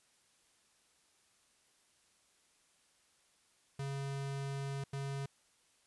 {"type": "tone bursts at uneven times", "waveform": "square", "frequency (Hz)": 138.2, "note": "C#3", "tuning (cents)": -5, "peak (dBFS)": -38, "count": 2, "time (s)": [[3.79, 4.84], [4.93, 5.26]], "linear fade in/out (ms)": 5, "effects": ["white hiss -71 dBFS RMS until 5.86 s", "resampled to 24000 Hz"]}